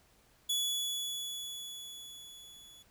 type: tone with level ramp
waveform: sawtooth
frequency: 3408 Hz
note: G#7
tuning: 44 cents sharp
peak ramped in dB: -26 to -51 dBFS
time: 0.49-2.83 s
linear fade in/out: 10 ms
effects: pink hiss -66 dBFS RMS until 2.9 s